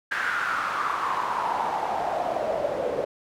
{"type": "noise with band-pass filter sweep", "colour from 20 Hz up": "pink", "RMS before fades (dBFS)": -27, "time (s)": [0.11, 3.05], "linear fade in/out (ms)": 10, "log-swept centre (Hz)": [1600, 510], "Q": 5.7, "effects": []}